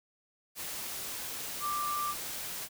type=tone in noise; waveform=sine; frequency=1180 Hz; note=D6; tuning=8 cents sharp; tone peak=-31 dBFS; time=1.6-2.15 s; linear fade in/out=50 ms; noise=white; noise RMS=-39 dBFS; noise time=0.55-2.69 s; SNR=+5 dB; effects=none